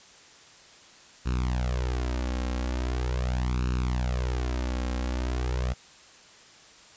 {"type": "tone with flanger", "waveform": "sawtooth", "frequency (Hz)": 62.1, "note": "B1", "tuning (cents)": 10, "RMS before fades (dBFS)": -28, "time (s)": [1.25, 5.74], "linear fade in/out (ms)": 20, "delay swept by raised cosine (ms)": [0.73, 3.73], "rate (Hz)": 0.41, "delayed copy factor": 0.8, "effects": ["white hiss -52 dBFS RMS until 6.96 s", "resampled to 16000 Hz"]}